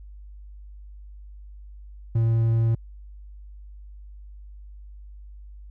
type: tone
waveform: triangle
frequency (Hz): 113.9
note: A#2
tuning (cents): -40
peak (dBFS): -16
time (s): 2.15-2.75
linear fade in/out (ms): 5
effects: added 50 Hz sine -40 dBFS peak until 5.7 s